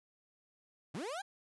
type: linear sweep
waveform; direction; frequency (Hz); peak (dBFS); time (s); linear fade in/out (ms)
30% pulse; up; 117.5 to 830.6; -36; 0.94-1.22; 10
effects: resampled to 24000 Hz